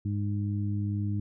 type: harmonic tone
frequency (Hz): 102.3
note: G#2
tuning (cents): -26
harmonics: 1 / 2 / 3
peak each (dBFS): -28 / -34 / -38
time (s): 0.05-1.2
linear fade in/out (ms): 5
effects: none